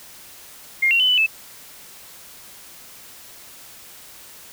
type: tone with pitch steps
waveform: sine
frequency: 2125 / 2748 / 3022 / 2986 / 2620 Hz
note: C7 / F7 / F#7 / F#7 / E7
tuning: +26 / -29 / +36 / +15 / -11 cents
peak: -14 dBFS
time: 0.82-1.265 s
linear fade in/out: 10 ms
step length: 89 ms
effects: white hiss -43 dBFS RMS until 4.52 s